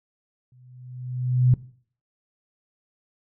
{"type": "tone with exponential growth", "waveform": "sine", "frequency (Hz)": 125.7, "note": "B2", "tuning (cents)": 31, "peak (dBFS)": -12, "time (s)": [0.52, 1.54], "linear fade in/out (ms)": 2, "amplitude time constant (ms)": 220, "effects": ["noise-tail reverb RT60 0.5 s tail -19 dB re dry"]}